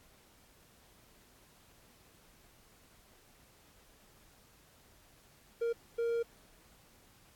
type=tone bursts at uneven times; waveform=triangle; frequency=466.2 Hz; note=A#4; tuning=in tune; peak=-28 dBFS; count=2; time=5.61-5.73 / 5.98-6.23 s; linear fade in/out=10 ms; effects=pink hiss -63 dBFS RMS until 7.35 s + AAC 64 kbps